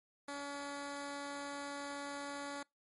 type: tone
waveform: 10% pulse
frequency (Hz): 283.8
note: C#4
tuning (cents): +41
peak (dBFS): -33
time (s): 0.28-2.63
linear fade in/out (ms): 5
effects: noise-tail reverb RT60 0.2 s tail -26 dB re dry + MP3 48 kbps